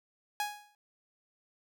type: tone with exponential decay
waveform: sawtooth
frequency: 830.6 Hz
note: G#5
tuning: in tune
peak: -25 dBFS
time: 0.4-0.75 s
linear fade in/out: 1 ms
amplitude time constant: 74 ms
effects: none